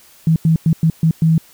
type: tone bursts at uneven times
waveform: sine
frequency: 161.6 Hz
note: E3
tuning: 34 cents flat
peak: -9 dBFS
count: 6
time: 0.27-0.36 / 0.45-0.56 / 0.66-0.73 / 0.83-0.9 / 1.03-1.11 / 1.22-1.38 s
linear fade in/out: 2 ms
effects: white hiss -47 dBFS RMS until 1.53 s